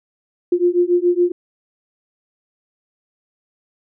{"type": "beating tone pair", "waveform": "sine", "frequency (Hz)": [349.2, 356.3], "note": ["F4", "F4"], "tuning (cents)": [0, 35], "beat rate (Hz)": 7.1, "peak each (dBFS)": -16, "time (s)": [0.52, 1.32], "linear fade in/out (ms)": 5, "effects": []}